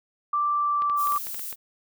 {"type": "tone with pitch glide", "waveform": "sine", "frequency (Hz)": [1174.7, 1166.6], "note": ["D6", "D6"], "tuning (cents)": [0, -12], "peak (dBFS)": -21, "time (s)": [0.33, 1.18], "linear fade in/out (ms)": 5, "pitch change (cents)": -12, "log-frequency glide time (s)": [0.49, 0.9]}
{"type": "clicks", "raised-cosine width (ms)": 0.3, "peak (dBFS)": -24, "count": 9, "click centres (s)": [0.821, 0.898, 1.072, 1.122, 1.162, 1.27, 1.345, 1.394, 1.527]}
{"type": "noise", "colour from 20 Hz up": "violet", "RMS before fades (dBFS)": -34, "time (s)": [0.96, 1.56], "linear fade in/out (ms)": 50}
{"effects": []}